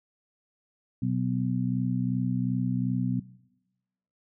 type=harmonic tone; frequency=62.7 Hz; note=B1; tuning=27 cents sharp; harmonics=2 / 3 / 4; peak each=-28 / -29 / -30 dBFS; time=1.02-3.2 s; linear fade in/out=5 ms; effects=noise-tail reverb RT60 1.0 s tail -21 dB re dry